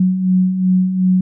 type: beating tone pair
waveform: sine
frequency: 182.7 / 185.4 Hz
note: F#3 / F#3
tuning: -22 / +4 cents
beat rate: 2.7 Hz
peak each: -20 / -12 dBFS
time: 0-1.21 s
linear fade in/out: 5 ms
effects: none